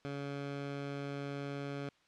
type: tone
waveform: 15% pulse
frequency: 141.1 Hz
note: C#3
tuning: 31 cents sharp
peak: -32 dBFS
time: 0.05-1.89 s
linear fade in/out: 0 ms
effects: white hiss -69 dBFS RMS until 2.07 s + low-pass 4000 Hz 12 dB/octave